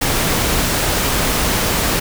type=noise; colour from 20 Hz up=pink; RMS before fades=-17 dBFS; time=0.01-2 s; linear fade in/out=10 ms; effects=none